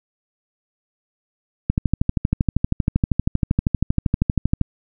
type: click train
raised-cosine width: 5 ms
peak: -4 dBFS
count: 38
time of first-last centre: 1.7-4.613 s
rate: 12.7 Hz
effects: none